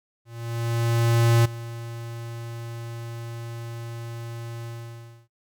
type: tone with ADSR envelope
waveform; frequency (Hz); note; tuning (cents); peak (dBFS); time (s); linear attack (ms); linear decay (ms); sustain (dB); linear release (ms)
square; 116.54; A#2; 0; -16; 0.25-5.28; 1200; 10; -18; 620
effects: noise-tail reverb RT60 0.1 s tail -18 dB re dry